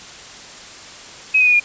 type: tone with pitch steps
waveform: sine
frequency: 2542 / 2501 / 2461 / 2422 Hz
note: D#7 / D#7 / D#7 / D#7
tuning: +36 / +8 / -20 / -47 cents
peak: -10 dBFS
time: 1.34-1.6 s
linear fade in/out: 10 ms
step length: 65 ms
effects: white hiss -37 dBFS RMS until 1.64 s + resampled to 16000 Hz